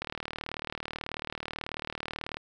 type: click train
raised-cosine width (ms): 0.3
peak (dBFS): -18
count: 91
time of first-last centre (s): 0.02-2.37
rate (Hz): 38.3
effects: none